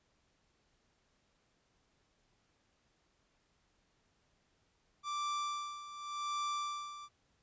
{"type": "tone with tremolo", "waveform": "45% pulse", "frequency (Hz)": 1174, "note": "D6", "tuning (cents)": -1, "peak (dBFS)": -34, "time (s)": [5.03, 7.09], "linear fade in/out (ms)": 50, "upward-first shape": "sine", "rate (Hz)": 0.88, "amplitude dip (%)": 75, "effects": ["pink hiss -75 dBFS RMS until 7.42 s", "resampled to 16000 Hz"]}